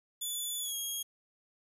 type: tone with pitch glide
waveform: 10% pulse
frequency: 3468 to 3277 Hz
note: A7 to G#7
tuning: -26 to -24 cents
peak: -27 dBFS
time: 0.21-1.03 s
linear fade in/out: 10 ms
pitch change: -98 cents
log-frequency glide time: 0.59-0.75 s
effects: resampled to 32000 Hz + 10-bit